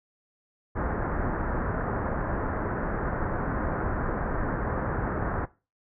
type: low-pass noise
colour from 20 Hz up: pink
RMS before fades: -29 dBFS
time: 0.75-5.46 s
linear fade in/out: 20 ms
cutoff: 1700 Hz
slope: 48 dB/octave
effects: noise-tail reverb RT60 0.3 s tail -19 dB re dry

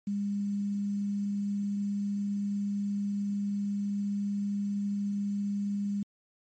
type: tone with quantisation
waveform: sine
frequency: 202.2 Hz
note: G#3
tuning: 46 cents flat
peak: -28 dBFS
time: 0.07-6.03 s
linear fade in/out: 5 ms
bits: 9
effects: MP3 32 kbps

